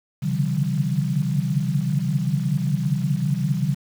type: tone cluster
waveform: sine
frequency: 131.8 / 142.1 / 147.3 / 164.3 / 191.6 Hz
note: C3 / C#3 / D3 / E3 / G3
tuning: +13 / +43 / +6 / -5 / -39 cents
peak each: -26 dBFS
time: 0.22-3.75 s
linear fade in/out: 20 ms
effects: 7-bit